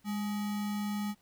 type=tone with sample-and-hold; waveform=sine; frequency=205.8 Hz; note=G#3; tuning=16 cents flat; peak=-31 dBFS; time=0.04-1.15 s; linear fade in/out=50 ms; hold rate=1050 Hz; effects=pink hiss -68 dBFS RMS until 1.21 s